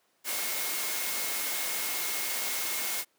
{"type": "tone in noise", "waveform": "sine", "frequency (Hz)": 2157, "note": "C#7", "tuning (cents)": -48, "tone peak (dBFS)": -41, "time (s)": [0.24, 3.05], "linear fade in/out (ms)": 50, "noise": "white", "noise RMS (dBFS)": -32, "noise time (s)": [0.24, 3.05], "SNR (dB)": -12, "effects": ["pink hiss -70 dBFS RMS until 3.18 s", "high-pass 300 Hz 12 dB/octave"]}